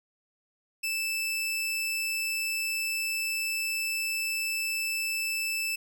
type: tone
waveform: sawtooth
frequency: 2637 Hz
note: E7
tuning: in tune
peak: -25 dBFS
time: 0.83-5.76 s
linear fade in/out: 10 ms
effects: none